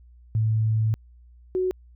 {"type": "tone pair in turn", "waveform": "sine", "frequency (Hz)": [110, 370], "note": ["A2", "F#4"], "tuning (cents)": [0, 0], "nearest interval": "octave + major sixth", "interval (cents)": 2100, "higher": "second", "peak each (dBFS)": [-19, -21], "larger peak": "first", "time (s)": [[0.35, 0.94], [1.55, 1.71]], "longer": "first", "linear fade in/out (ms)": 0, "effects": ["added 60 Hz sine -48 dBFS peak until 1.95 s"]}